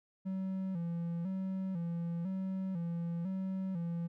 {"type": "tone with vibrato", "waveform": "triangle", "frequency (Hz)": 179.4, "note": "F3", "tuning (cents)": 47, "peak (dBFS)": -32, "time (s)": [0.25, 4.08], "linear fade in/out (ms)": 20, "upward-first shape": "square", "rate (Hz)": 1, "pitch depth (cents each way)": 98, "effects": []}